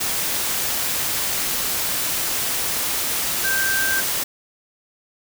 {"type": "tone in noise", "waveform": "sine", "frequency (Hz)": 1568, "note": "G6", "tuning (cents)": 0, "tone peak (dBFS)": -20, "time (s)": [3.44, 4.01], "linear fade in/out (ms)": 10, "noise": "white", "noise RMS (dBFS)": -23, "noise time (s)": [0, 4.24], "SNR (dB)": 0, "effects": []}